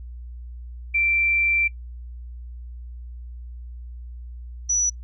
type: tone pair in turn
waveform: sine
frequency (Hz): 2349 / 5907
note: D7 / F#8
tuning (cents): 0 / -4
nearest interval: octave + major third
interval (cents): 1596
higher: second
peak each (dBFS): -18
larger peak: neither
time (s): 0.94-1.68 / 4.69-4.9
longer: first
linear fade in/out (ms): 10
effects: noise-tail reverb RT60 0.1 s tail -23 dB re dry + added 60 Hz sine -34 dBFS peak until 5.03 s